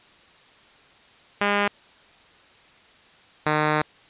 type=tone pair in turn; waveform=5% pulse; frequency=203.5 / 152.45 Hz; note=G#3 / D#3; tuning=-35 / -35 cents; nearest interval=perfect fourth; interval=500 cents; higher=first; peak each=-8 dBFS; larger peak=neither; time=1.41-1.68 / 3.46-3.82 s; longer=second; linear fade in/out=5 ms; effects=white hiss -53 dBFS RMS until 4.09 s + resampled to 8000 Hz